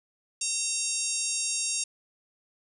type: harmonic tone with a mistuned harmonic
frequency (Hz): 932.3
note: A#5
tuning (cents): 0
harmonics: 3 / 4 / 5 / 6 / 7 / 8 / 9 / 10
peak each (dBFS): -39 / -40 / -39 / -34 / -34 / -33 / -42 / -33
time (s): 0.41-1.84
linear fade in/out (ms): 5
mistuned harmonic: 3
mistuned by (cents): -44
effects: none